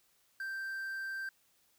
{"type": "tone with quantisation", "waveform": "triangle", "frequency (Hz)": 1568, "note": "G6", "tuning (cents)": 0, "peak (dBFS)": -35, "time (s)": [0.4, 1.29], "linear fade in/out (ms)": 2, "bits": 10, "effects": ["white hiss -71 dBFS RMS until 1.78 s"]}